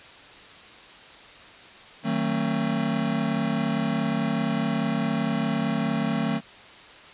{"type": "chord", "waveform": "square", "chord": "D# diminished seventh", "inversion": "none", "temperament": "just", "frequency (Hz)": [155.56, 186.68, 224, 268.8], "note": ["D#3", "F#3", "A3", "C4"], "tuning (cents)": [0, 16, 31, 47], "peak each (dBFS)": [-31, -31, -27, -31], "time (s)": [2.03, 6.41], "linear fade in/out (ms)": 50, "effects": ["white hiss -46 dBFS RMS until 7.13 s", "resampled to 8000 Hz"]}